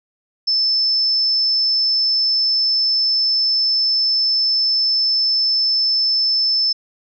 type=tone; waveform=sine; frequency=5270 Hz; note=E8; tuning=1 cent flat; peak=-14 dBFS; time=0.47-6.73 s; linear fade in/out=10 ms; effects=none